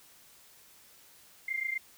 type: tone pair together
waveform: sine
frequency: 2091 / 2119 Hz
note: C7 / C7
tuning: -2 / +21 cents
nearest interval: unison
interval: 23 cents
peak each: -33 / -35 dBFS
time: 1.48-1.78 s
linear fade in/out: 5 ms
effects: white hiss -58 dBFS RMS until 1.97 s